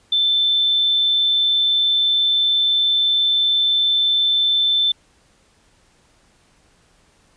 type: tone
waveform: sine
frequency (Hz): 3537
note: A7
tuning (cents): +8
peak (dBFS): -14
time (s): 0.12-4.92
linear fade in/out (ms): 5
effects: pink hiss -57 dBFS RMS until 7.36 s + resampled to 22050 Hz